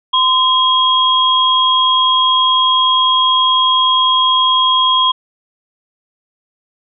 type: tone pair together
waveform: sine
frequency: 1029 / 3274 Hz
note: C6 / G#7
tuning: -29 / -25 cents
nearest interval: octave + minor sixth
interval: 2004 cents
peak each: -12 dBFS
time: 0.13-5.12 s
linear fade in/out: 10 ms
effects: none